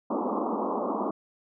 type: band-pass noise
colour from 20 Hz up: pink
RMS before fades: -29 dBFS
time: 0.1-1.11 s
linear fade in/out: 5 ms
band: 200 to 1200 Hz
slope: 96 dB/octave
effects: none